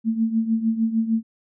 sine tone with tremolo, 224.6 Hz, A3, 36 cents sharp, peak -15 dBFS, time 0.04-1.23 s, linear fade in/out 50 ms, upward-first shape triangle, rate 6.6 Hz, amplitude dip 80%, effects none

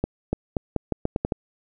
accelerating click train, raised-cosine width 2 ms, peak -9 dBFS, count 9, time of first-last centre 0.04-1.322 s, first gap 290 ms, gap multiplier 0.82, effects none

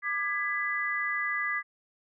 sine chord, G# diminished, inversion second, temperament just, 1196.1 / 1661.2 / 1993.5 Hz, D6 / G#6 / B6, +31 / 0 / +16 cents, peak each -34 / -33 / -30 dBFS, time 0.02-1.63 s, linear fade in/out 50 ms, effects none

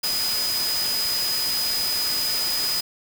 sine tone in noise, 4981 Hz, D#8, 1 cent sharp, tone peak -23 dBFS, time 0.03-2.81 s, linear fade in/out 10 ms, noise white, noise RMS -28 dBFS, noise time 0.03-2.81 s, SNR +2 dB, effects none

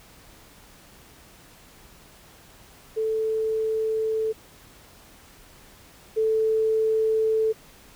sine tone pair in turn, 440 / 440 Hz, A4 / A4, 0 / 0 cents, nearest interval unison, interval 0 cents, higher neither, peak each -22 / -19 dBFS, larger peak second, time 2.96-4.33 / 6.16-7.53 s, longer neither, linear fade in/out 20 ms, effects pink hiss -51 dBFS RMS until 7.95 s

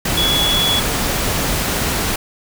sine tone in noise, 3382 Hz, G#7, 31 cents sharp, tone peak -15 dBFS, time 0.17-0.8 s, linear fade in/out 5 ms, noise pink, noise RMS -19 dBFS, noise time 0.05-2.16 s, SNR +1 dB, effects none

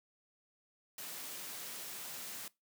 white high-pass noise, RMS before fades -45 dBFS, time 0.98-2.48 s, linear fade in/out 2 ms, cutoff 130 Hz, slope 24 dB/octave, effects noise-tail reverb RT60 0.2 s tail -21 dB re dry

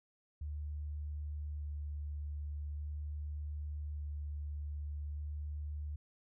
sine tone with vibrato, 74 Hz, D2, 14 cents sharp, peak -38 dBFS, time 0.41-5.96 s, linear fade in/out 5 ms, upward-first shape square, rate 0.42 Hz, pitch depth 8 cents each way, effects none

